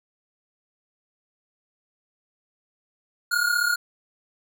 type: tone pair together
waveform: square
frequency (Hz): 1413.5 / 1449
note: F6 / F#6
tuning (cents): +20 / -37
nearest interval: unison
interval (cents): 43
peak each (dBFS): -24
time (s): 3.31-3.76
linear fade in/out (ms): 10
effects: none